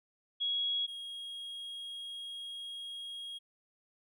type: tone pair in turn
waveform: sine / triangle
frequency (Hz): 3322 / 3278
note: G#7 / G#7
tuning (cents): 0 / -23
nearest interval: unison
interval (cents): 23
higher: first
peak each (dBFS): -30 / -39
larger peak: first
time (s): 0.4-0.87 / 0.87-3.39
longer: second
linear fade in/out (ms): 20
effects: none